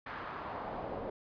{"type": "noise with band-pass filter sweep", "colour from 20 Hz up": "brown", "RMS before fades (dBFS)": -41, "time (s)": [0.06, 1.1], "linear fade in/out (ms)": 5, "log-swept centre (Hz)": [1500, 580], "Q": 1.8, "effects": ["resampled to 11025 Hz"]}